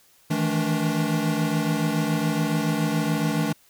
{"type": "tone cluster", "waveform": "square", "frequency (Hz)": [156.8, 163.9, 215, 289], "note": ["D#3", "E3", "A3", "D4"], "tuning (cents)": [14, -10, -40, -28], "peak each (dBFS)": -28, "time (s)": [0.3, 3.53], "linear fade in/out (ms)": 10, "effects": ["white hiss -58 dBFS RMS until 3.69 s"]}